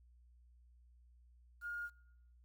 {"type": "tone with quantisation", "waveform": "sine", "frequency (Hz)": 1423, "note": "F6", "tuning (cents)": 32, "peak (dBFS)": -40, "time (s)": [1.61, 1.9], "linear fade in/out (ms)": 50, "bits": 11, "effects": ["noise-tail reverb RT60 0.9 s tail -24 dB re dry", "added 60 Hz sine -62 dBFS peak until 2.44 s"]}